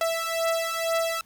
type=beating tone pair; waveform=sawtooth; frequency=659.3 / 661.4 Hz; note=E5 / E5; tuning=0 / +6 cents; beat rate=2.1 Hz; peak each=-23 / -24 dBFS; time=0.01-1.21 s; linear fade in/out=2 ms; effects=pink hiss -59 dBFS RMS until 1.25 s